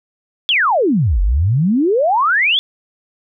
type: exponential two-way sweep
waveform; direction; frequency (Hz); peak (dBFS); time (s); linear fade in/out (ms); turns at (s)
sine; down then up; 3520 to 43.65 to 3520; -11; 0.49-2.59; 0; 1.21
effects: none